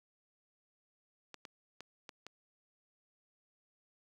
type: clicks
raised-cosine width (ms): 0.2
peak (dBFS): -29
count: 5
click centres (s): 1.343 / 1.452 / 1.806 / 2.092 / 2.266
effects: high-pass 150 Hz 12 dB/octave + 10-bit